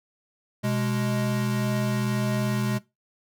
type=tone pair together; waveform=square; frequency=124.97 / 207.7 Hz; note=B2 / G#3; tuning=+21 / 0 cents; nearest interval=major sixth; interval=879 cents; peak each=-27 dBFS; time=0.63-2.79 s; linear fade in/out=20 ms; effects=noise-tail reverb RT60 0.2 s tail -18 dB re dry